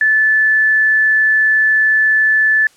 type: tone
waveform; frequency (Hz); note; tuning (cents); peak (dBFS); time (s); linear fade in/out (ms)
sine; 1743; A6; -17; -9; 0.01-2.67; 2
effects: white hiss -50 dBFS RMS until 2.76 s + low-pass 9000 Hz 12 dB/octave